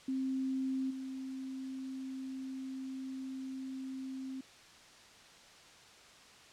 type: tone with level steps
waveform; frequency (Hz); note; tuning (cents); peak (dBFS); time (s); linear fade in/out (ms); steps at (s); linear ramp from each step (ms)
sine; 263.8; C4; +14; -32 / -39; 0.08-4.41; 5; 0.9; 10
effects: white hiss -57 dBFS RMS until 6.52 s + low-pass 6000 Hz 12 dB/octave